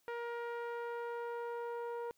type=tone with low-pass filter sweep; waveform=sawtooth; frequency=472.2 Hz; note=A#4; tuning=22 cents sharp; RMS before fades=-41 dBFS; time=0.08-2.11 s; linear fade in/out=0 ms; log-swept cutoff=1800 to 950 Hz; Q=1.2; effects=white hiss -75 dBFS RMS until 2.17 s